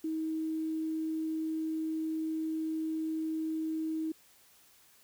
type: tone with quantisation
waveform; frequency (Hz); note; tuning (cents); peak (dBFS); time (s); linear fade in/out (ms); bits
sine; 317.5; D#4; +35; -31; 0.04-4.12; 5; 10
effects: white hiss -62 dBFS RMS until 5.03 s